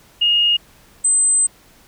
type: tone pair in turn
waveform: sine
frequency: 2855 / 8150 Hz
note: F7 / C9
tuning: +37 / -47 cents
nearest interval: octave + tritone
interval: 1816 cents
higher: second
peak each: -12 dBFS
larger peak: neither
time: 0.21-0.57 / 1.04-1.47 s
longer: second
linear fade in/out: 10 ms
effects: pink hiss -50 dBFS RMS until 1.87 s